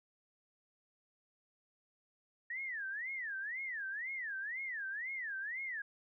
sine tone with vibrato, 1830 Hz, A#6, 32 cents flat, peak -38 dBFS, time 2.5-5.82 s, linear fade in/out 5 ms, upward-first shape sine, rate 2 Hz, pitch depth 290 cents each way, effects none

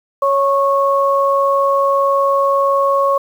sine tone pair together, 554.4 / 1099.6 Hz, C#5 / C#6, 0 / -14 cents, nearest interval octave, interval 1186 cents, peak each -14 dBFS, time 0.22-3.18 s, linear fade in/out 5 ms, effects 7-bit

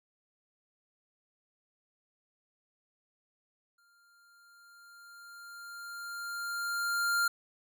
square tone with exponential growth, 1396.9 Hz, F6, in tune, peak -26 dBFS, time 3.78-7.28 s, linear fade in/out 5 ms, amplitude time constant 760 ms, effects none

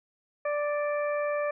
harmonic tone, 587.3 Hz, D5, in tune, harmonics 1 / 2 / 3 / 4, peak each -27 / -35 / -38 / -41 dBFS, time 0.45-1.51 s, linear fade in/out 5 ms, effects none

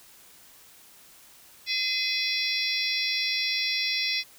harmonic tone with a mistuned harmonic, 683 Hz, F5, 39 cents flat, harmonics 3 / 4 / 5 / 6 / 7 / 8, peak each -32 / -32 / -32 / -32 / -32 / -32 dBFS, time 1.66-4.24 s, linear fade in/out 50 ms, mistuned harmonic 4, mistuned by -140 cents, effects white hiss -53 dBFS RMS until 4.38 s

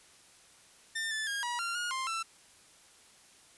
sawtooth tone with pitch steps, 1801 / 1749 / 1627 / 963 / 1383 / 1434 / 1052 / 1336 Hz, A6 / A6 / G#6 / B5 / F6 / F6 / C6 / E6, +40 / -11 / -36 / -44 / -17 / +45 / +9 / +23 cents, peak -29 dBFS, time 0.95-2.23 s, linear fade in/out 10 ms, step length 160 ms, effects white hiss -59 dBFS RMS until 3.57 s + resampled to 24000 Hz

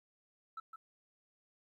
sine tone with echo, 1318.5 Hz, E6, in tune, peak -39 dBFS, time 0.57-0.6 s, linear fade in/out 5 ms, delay 160 ms, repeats 1, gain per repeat -7 dB, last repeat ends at 0.76 s, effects tanh soft clip ceiling -39 dBFS + 13-bit

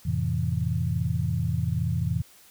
sine chord, F major seventh, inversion none, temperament equal, 87.31 / 110 / 130.81 / 164.81 Hz, F2 / A2 / C3 / E3, 0 / 0 / 0 / 0 cents, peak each -29 dBFS, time 0.05-2.22 s, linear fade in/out 10 ms, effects white hiss -54 dBFS RMS until 2.5 s

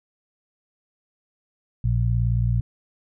harmonic tone, 58.27 Hz, A#1, in tune, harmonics 1 / 2 / 3, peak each -23 / -20 / -33 dBFS, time 1.84-2.61 s, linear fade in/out 5 ms, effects none

